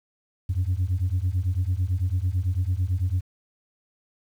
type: beating tone pair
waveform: sine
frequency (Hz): 87 / 96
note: F2 / G2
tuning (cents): -6 / -36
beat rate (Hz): 9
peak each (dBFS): -23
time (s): 0.49-3.21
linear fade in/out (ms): 10
effects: tanh soft clip ceiling -18 dBFS + 9-bit